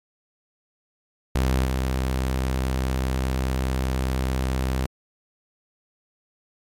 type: tone with level steps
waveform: sawtooth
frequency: 64.9 Hz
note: C2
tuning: 13 cents flat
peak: -15 / -18 dBFS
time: 1.35-4.86 s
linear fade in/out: 5 ms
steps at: 1.64 s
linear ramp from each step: 20 ms
effects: MP3 64 kbps